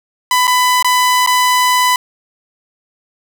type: tone with dropouts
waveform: sawtooth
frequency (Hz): 999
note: B5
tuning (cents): +20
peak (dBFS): -6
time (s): 0.31-1.96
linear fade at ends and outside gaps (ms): 2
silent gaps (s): 0.471-0.477 / 0.826-0.845 / 1.263-1.273
effects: none